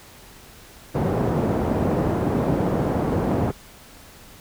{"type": "band-pass noise", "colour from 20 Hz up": "pink", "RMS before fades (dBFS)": -22, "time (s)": [0.94, 3.52], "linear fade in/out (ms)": 20, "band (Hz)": [100, 650], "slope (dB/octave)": 12, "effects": ["pink hiss -46 dBFS RMS until 4.4 s"]}